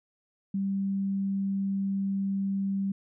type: tone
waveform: sine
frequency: 195.8 Hz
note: G3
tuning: 2 cents flat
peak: -26 dBFS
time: 0.54-2.92 s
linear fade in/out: 5 ms
effects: none